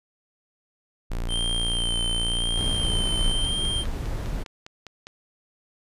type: tone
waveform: square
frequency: 29.14 Hz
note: A#0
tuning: in tune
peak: -26 dBFS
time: 1.1-3.33 s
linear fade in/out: 10 ms
type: tone with vibrato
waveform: square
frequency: 3136 Hz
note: G7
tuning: in tune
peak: -26 dBFS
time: 1.28-3.85 s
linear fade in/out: 50 ms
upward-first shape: sine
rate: 0.95 Hz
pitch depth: 27 cents each way
type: noise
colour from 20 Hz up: brown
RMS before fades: -28 dBFS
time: 2.56-4.44 s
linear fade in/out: 20 ms
type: click train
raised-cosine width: 0.2 ms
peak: -23 dBFS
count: 9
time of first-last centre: 3.45-5.069 s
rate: 4.94 Hz
effects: resampled to 32000 Hz